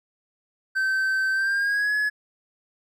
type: tone with pitch glide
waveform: triangle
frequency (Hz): 1546 to 1695.7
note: G6 to G#6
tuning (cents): -24 to +36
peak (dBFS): -19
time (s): 0.75-2.1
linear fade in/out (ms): 20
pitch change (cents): +160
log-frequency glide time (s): 1.32-1.95
effects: none